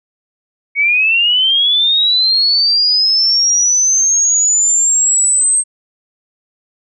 sine linear sweep, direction up, 2217 to 8372 Hz, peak -9 dBFS, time 0.75-5.64 s, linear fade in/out 50 ms, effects none

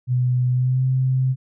sine tone with pitch glide, 125.2 to 130.22 Hz, B2 to C3, +24 to -8 cents, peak -16 dBFS, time 0.07-1.36 s, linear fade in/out 50 ms, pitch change +68 cents, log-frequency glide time 0.51-0.84 s, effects none

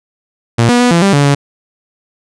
sawtooth tone with pitch steps, 116.7 / 242.5 / 245.4 / 169.8 / 197.3 / 143 / 141.6 Hz, A#2 / B3 / B3 / F3 / G3 / D3 / C#3, +2 / -31 / -11 / -48 / +11 / -46 / +37 cents, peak -3 dBFS, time 0.58-1.35 s, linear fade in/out 10 ms, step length 110 ms, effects resampled to 22050 Hz

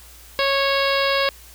harmonic tone, 551 Hz, C#5, 11 cents flat, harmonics 1 / 2 / 3 / 4 / 5 / 6 / 7 / 8 / 9, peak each -21 / -24 / -26 / -27 / -28 / -29 / -29 / -30 / -31 dBFS, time 0.39-1.29 s, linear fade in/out 0 ms, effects added 59 Hz sine -46 dBFS peak until 1.54 s + white hiss -46 dBFS RMS until 1.54 s

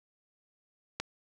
click, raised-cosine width 0.2 ms, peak -15 dBFS, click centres 1 s, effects none

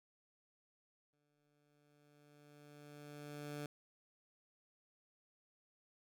15% pulse tone with exponential growth, 146.83 Hz, D3, in tune, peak -36 dBFS, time 1.13-3.66 s, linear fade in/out 2 ms, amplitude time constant 550 ms, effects none

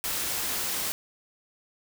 white noise, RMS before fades -30 dBFS, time 0.04-0.92 s, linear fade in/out 0 ms, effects none

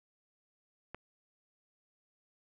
click, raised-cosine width 0.5 ms, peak -27 dBFS, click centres 0.946 s, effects none

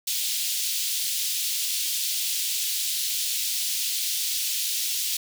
pink high-pass noise, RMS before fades -27 dBFS, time 0.07-5.17 s, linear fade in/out 5 ms, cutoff 3200 Hz, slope 24 dB/octave, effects none

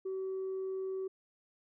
sine tone, 380.4 Hz, F#4, 48 cents sharp, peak -33 dBFS, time 0.05-1.08 s, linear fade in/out 10 ms, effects tanh soft clip ceiling -32 dBFS

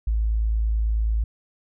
sine tone, 54.6 Hz, A1, 13 cents flat, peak -19 dBFS, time 0.07-1.24 s, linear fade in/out 5 ms, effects none

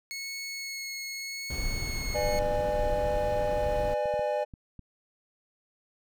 20% pulse tone with vibrato, 2188 Hz, C#7, 23 cents flat, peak -30 dBFS, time 0.11-2.39 s, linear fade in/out 0 ms, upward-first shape sine, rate 0.85 Hz, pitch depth 11 cents each way
brown noise, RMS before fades -33 dBFS, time 1.5-3.94 s, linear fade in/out 2 ms
triangle chord, G# diminished, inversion first, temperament just, 498.4 / 598 / 830.6 Hz, B4 / D5 / G#5, +16 / +31 / 0 cents, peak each -31 / -26 / -31 dBFS, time 2.14-4.45 s, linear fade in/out 20 ms
clicks, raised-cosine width 5 ms, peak -32 dBFS, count 10, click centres 2.39 / 2.424 / 3.055 / 3.468 / 3.826 / 4.057 / 4.14 / 4.194 / 4.538 / 4.793 s
effects none

